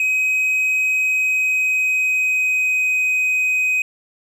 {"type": "tone with pitch glide", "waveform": "triangle", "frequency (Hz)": [2528, 2513], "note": ["D#7", "D#7"], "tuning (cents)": [27, 17], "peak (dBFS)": -14, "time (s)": [0, 3.82], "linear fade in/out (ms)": 2, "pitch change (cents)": -10, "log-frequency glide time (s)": [0.91, 2.94], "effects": []}